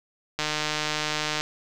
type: click train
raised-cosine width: 0.2 ms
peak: -9 dBFS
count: 156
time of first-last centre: 0.39-1.41 s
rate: 152 Hz
effects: none